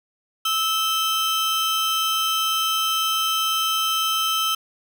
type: tone pair together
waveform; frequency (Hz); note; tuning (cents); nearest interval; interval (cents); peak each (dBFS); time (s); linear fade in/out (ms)
40% pulse; 1308 / 3111; E6 / G7; -14 / -14; octave + minor third; 1500; -22; 0.45-4.55; 5
effects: none